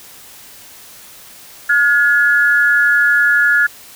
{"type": "tone pair together", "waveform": "sine", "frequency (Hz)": [1431, 1699.1], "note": ["F6", "G#6"], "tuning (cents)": [42, 39], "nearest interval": "minor third", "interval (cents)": 297, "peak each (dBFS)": -12, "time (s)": [1.69, 3.67], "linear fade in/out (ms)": 10, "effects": ["white hiss -39 dBFS RMS until 3.95 s"]}